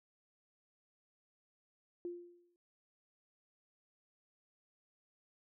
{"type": "tone with exponential decay", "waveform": "sine", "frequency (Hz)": 349.2, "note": "F4", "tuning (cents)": 0, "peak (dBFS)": -37, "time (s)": [2.05, 2.56], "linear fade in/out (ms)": 1, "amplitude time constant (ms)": 110, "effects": []}